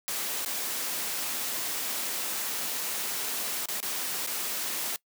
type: noise with dropouts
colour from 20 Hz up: white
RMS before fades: -32 dBFS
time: 0.08-4.96 s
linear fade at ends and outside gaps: 0 ms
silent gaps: 0.448-0.46 / 3.657-3.686 / 3.803-3.828 / 4.264-4.272 s
effects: noise-tail reverb RT60 0.1 s tail -22 dB re dry + high-pass 200 Hz 12 dB/octave